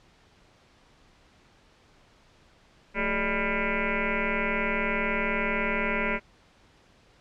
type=tone with frequency modulation; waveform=sine; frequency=990 Hz; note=B5; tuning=4 cents sharp; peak=-24 dBFS; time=2.94-6.2 s; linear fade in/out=50 ms; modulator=202 Hz; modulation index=7.1; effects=pink hiss -59 dBFS RMS until 7.2 s + low-pass 5000 Hz 12 dB/octave